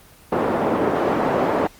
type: band-pass noise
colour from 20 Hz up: pink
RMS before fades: -20 dBFS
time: 0.32-1.67 s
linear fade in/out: 5 ms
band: 290 to 880 Hz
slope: 12 dB/octave
effects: pink hiss -48 dBFS RMS until 1.79 s + Opus 24 kbps